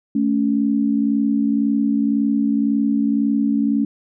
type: tone pair together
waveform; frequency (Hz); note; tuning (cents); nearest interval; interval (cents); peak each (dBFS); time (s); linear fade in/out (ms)
sine; 218.7 / 280.6; A3 / C#4; -10 / +21; major third; 431; -18; 0.15-3.85; 5
effects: none